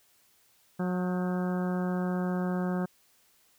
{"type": "harmonic tone with a mistuned harmonic", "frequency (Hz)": 181.5, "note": "F#3", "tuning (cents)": -33, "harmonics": [1, 2, 3, 4, 5, 6, 7, 8, 9], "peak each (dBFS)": [-28, -36, -39, -41, -45, -47, -45, -49, -46], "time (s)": [0.79, 2.86], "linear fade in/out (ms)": 10, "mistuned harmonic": 9, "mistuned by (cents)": -55, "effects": ["white hiss -65 dBFS RMS until 3.58 s"]}